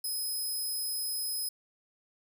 5% pulse tone, 5090 Hz, D#8, 39 cents sharp, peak -26 dBFS, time 0.04-1.49 s, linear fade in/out 5 ms, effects none

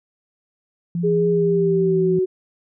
sine tone with vibrato, 170 Hz, F3, 46 cents flat, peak -20 dBFS, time 0.95-2.19 s, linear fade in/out 2 ms, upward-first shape triangle, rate 3.7 Hz, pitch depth 26 cents each way
sine tone with pitch glide, 412.7 to 371.9 Hz, G#4 to F#4, -11 to +9 cents, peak -16 dBFS, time 1.03-2.26 s, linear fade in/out 20 ms, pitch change -180 cents, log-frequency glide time 1.29-2.13 s
effects none

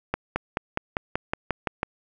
accelerating click train, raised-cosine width 0.5 ms, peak -9 dBFS, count 10, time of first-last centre 0.14-1.831 s, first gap 220 ms, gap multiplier 0.96, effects none

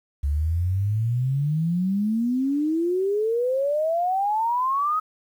sine exponential sweep, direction up, 69.1 to 1280 Hz, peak -20 dBFS, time 0.23-5 s, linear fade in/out 10 ms, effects 9-bit

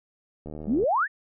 click train, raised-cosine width 2 ms, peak -25 dBFS, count 30, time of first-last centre 0.46-0.839 s, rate 76.5 Hz
sine exponential sweep, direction up, 175.8 to 1907 Hz, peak -20 dBFS, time 0.66-1.08 s, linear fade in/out 50 ms
effects none

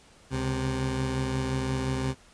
20% pulse tone pair together, 68.24 / 130.81 Hz, C#2 / C3, -27 / 0 cents, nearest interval major seventh, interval 1127 cents, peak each -28 / -23 dBFS, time 0.3-2.15 s, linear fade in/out 50 ms, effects pink hiss -56 dBFS RMS until 2.33 s + resampled to 22050 Hz

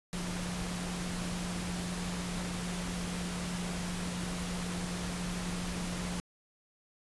sine tone in noise, 177.6 Hz, F3, 29 cents sharp, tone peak -36 dBFS, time 0.13-6.2 s, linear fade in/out 0 ms, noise pink, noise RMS -39 dBFS, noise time 0.13-6.2 s, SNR 0 dB, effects resampled to 24000 Hz

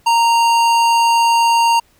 sine tone with hard clipping, 928 Hz, A#5, 8 cents flat, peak -12 dBFS, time 0.06-1.8 s, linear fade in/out 10 ms, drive 16 dB, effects pink hiss -55 dBFS RMS until 1.99 s

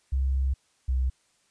sine tone pair in turn, 66.5 / 64.38 Hz, C2 / C2, +29 / -27 cents, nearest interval minor second, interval 56 cents, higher first, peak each -22 dBFS, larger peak neither, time 0.12-0.54 / 0.88-1.1 s, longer first, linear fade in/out 10 ms, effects white hiss -67 dBFS RMS until 1.5 s + resampled to 22050 Hz

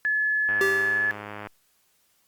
sine tone, 1715 Hz, A6, 45 cents flat, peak -21 dBFS, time 0.05-1.11 s, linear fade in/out 0 ms
click train, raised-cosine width 0.5 ms, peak -21 dBFS, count 103, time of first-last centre 0.49-1.471 s, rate 104 Hz
square tone with exponential decay, 390.9 Hz, G4, 5 cents flat, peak -21 dBFS, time 0.61-1.3 s, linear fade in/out 1 ms, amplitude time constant 150 ms
effects white hiss -66 dBFS RMS until 2.27 s + Opus 48 kbps

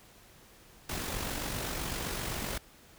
pink noise with amplitude modulation, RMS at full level -34 dBFS, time 0.89-2.58 s, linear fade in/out 5 ms, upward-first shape sine, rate 47.7 Hz, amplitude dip 40%, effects pink hiss -57 dBFS RMS until 2.98 s

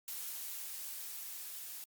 blue noise with level ramp, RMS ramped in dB -42 to -46 dBFS, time 0.08-1.84 s, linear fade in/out 0 ms, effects Opus 48 kbps

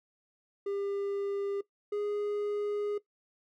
triangle tone pair in turn, 399.9 / 413.3 Hz, G4 / G#4, +35 / -8 cents, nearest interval minor second, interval 57 cents, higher second, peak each -29 / -28 dBFS, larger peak second, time 0.66-1.61 / 1.92-2.98 s, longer second, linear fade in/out 5 ms, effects noise-tail reverb RT60 0.1 s tail -17 dB re dry

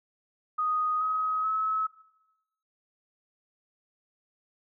sine tone with pitch steps, 1244.5 / 1267.7 / 1291.4 Hz, D#6 / D#6 / E6, 0 / +32 / -36 cents, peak -25 dBFS, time 0.58-1.87 s, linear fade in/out 10 ms, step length 430 ms, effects noise-tail reverb RT60 0.9 s tail -17 dB re dry

